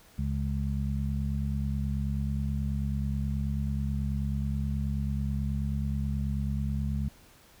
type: harmonic tone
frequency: 69.3 Hz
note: C#2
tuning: in tune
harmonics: 1 / 2 / 3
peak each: -30 / -32 / -34 dBFS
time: 0.18-7.09 s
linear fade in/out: 10 ms
effects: pink hiss -57 dBFS RMS until 7.6 s